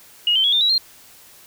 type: tone with pitch steps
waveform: sine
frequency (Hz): 2878 / 3102 / 3344 / 3605 / 3886 / 4189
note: F#7 / G7 / G#7 / A7 / B7 / C8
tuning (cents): -49 / -19 / +11 / +41 / -29 / +1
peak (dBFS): -14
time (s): 0.27-0.78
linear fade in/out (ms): 2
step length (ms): 85
effects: white hiss -47 dBFS RMS until 1.46 s